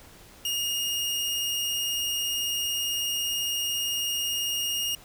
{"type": "tone", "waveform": "sawtooth", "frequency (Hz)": 2847, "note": "F7", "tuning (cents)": 33, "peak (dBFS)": -23, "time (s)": [0.45, 4.95], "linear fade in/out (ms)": 2, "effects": ["pink hiss -51 dBFS RMS until 5.04 s"]}